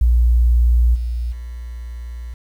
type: tone with level steps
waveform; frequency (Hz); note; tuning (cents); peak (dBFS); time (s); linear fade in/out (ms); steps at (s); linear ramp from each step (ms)
sine; 59.3; A#1; +30; -10 / -19 / -27; 0.01-2.34; 5; 0.94 / 1.31; 20
effects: 8-bit